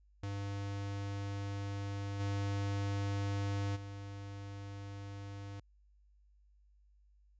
square tone with level steps, 100 Hz, G2, 35 cents sharp, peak -38 / -34 / -44 dBFS, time 0.23-5.6 s, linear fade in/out 5 ms, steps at 2.19 / 3.75 s, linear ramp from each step 20 ms, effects added 50 Hz sine -63 dBFS peak until 7.39 s + resampled to 16000 Hz

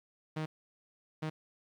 sawtooth tone bursts at uneven times, 156.1 Hz, D#3, 6 cents sharp, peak -30 dBFS, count 2, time 0.36-0.46 / 1.22-1.3 s, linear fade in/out 10 ms, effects low-pass 4000 Hz 12 dB/octave + 11-bit

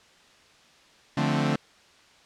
sawtooth chord, D minor seventh, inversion none, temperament equal, 146.83 / 174.61 / 220 / 261.6 Hz, D3 / F3 / A3 / C4, 0 / 0 / 0 / 0 cents, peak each -22 / -27 / -24 / -25 dBFS, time 1.17-1.56 s, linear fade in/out 5 ms, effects white hiss -56 dBFS RMS until 2.25 s + low-pass 5000 Hz 12 dB/octave

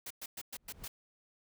white noise bursts, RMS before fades -43 dBFS, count 6, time 0.06-0.88 s, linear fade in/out 5 ms, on 45 ms, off 110 ms
brown noise with exponential growth, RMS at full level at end -45 dBFS, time 0.52-0.85 s, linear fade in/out 0 ms, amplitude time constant 71 ms
effects none

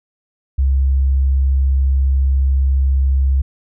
sine tone, 67.2 Hz, C2, 47 cents sharp, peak -11 dBFS, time 0.58-3.42 s, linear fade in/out 10 ms, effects none

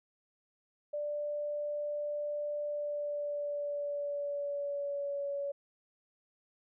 sine tone with pitch glide, 589 to 565 Hz, D5 to C#5, +5 to +33 cents, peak -33 dBFS, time 0.93-5.52 s, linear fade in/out 10 ms, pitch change -72 cents, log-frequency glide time 2.64-5.27 s, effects none

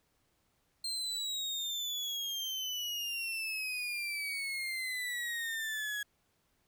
35% pulse exponential sweep, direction down, 4186 to 1661.2 Hz, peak -33 dBFS, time 0.84-6.03 s, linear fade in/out 5 ms, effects pink hiss -75 dBFS RMS until 6.67 s

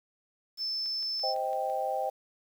sine tone, 5274 Hz, E8, in tune, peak -30 dBFS, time 0.57-1.35 s, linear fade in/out 50 ms
click train, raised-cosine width 0.2 ms, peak -35 dBFS, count 6, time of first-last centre 0.86-1.699 s, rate 5.96 Hz
sine chord, C minor, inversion none, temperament just, 523.3 / 627.9 / 784.9 Hz, C5 / Eb5 / G5, 0 / +16 / +2 cents, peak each -34 / -34 / -31 dBFS, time 1.23-2.1 s, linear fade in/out 10 ms
effects 9-bit

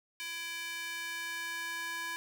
square tone with high-pass filter sweep, 334 Hz, E4, 23 cents sharp, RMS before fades -39 dBFS, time 0.2-2.16 s, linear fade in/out 0 ms, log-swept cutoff 2300 to 1400 Hz, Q 2, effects none

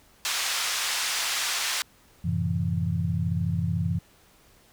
white band-pass noise, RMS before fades -28 dBFS, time 0.25-1.82 s, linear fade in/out 0 ms, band 1000 to 6100 Hz, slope 12 dB/octave
sine chord, F# half-diminished seventh, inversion none, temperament just, 92.5 / 111 / 133.2 / 166.5 Hz, F#2 / A2 / C3 / E3, 0 / +16 / +31 / +18 cents, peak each -28 / -32 / -32 / -27 dBFS, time 2.24-3.99 s, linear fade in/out 10 ms
effects pink hiss -58 dBFS RMS until 4.72 s

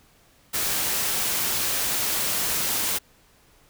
white noise, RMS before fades -25 dBFS, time 0.53-2.99 s, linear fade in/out 20 ms, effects pink hiss -58 dBFS RMS until 3.69 s

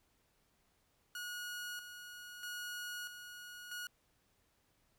sawtooth tone with tremolo, 1450 Hz, F#6, 35 cents flat, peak -38 dBFS, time 1.15-3.87 s, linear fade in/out 2 ms, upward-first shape square, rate 0.78 Hz, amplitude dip 55%, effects pink hiss -75 dBFS RMS until 4.98 s

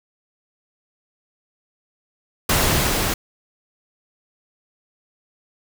pink noise with level ramp, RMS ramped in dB -17 to -22 dBFS, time 2.49-3.14 s, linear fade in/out 5 ms, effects none

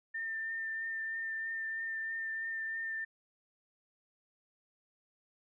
sine tone with vibrato, 1800 Hz, A6, 39 cents sharp, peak -35 dBFS, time 0.14-3.05 s, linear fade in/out 10 ms, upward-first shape triangle, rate 3.1 Hz, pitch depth 16 cents each way, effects none

